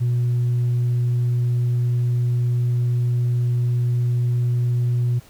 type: tone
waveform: sine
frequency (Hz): 121.6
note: B2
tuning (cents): -26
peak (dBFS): -15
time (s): 0-5.2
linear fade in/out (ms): 20
effects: tanh soft clip ceiling -15 dBFS + pink hiss -50 dBFS RMS until 5.29 s